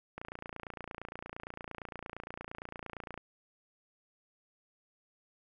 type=click train; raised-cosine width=0.5 ms; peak=-26 dBFS; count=87; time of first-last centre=0.18-3.177 s; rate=28.7 Hz; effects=none